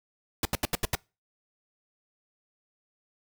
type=noise bursts; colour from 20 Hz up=pink; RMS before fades=-26 dBFS; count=6; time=0.43-0.952 s; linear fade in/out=2 ms; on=22 ms; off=78 ms; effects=noise-tail reverb RT60 0.3 s tail -26 dB re dry